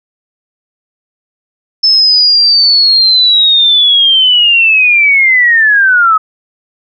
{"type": "linear sweep", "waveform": "sine", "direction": "down", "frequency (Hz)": [5274, 1260], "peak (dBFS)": -4, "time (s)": [1.83, 6.18], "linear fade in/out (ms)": 10, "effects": []}